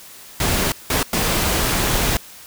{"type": "noise bursts at uneven times", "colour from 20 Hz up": "pink", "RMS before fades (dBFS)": -19, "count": 3, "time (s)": [[0.4, 0.72], [0.9, 1.03], [1.13, 2.17]], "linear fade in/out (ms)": 2, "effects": ["white hiss -41 dBFS RMS until 2.46 s"]}